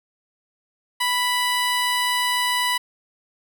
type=tone; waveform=15% pulse; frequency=987.8 Hz; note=B5; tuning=in tune; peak=-13 dBFS; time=1-2.78 s; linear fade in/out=10 ms; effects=none